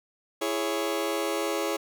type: chord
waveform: sawtooth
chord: C# minor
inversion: first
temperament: just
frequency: 332.6 / 415.8 / 554.4 Hz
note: E4 / G#4 / C#5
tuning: +16 / +2 / 0 cents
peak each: -27 dBFS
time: 0.41-1.77 s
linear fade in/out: 10 ms
effects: none